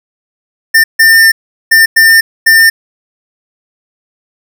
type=tone bursts at uneven times; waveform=square; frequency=1801 Hz; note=A6; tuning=40 cents sharp; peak=-3 dBFS; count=5; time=0.74-0.84 / 0.99-1.32 / 1.71-1.86 / 1.96-2.21 / 2.46-2.7 s; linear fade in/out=10 ms; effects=none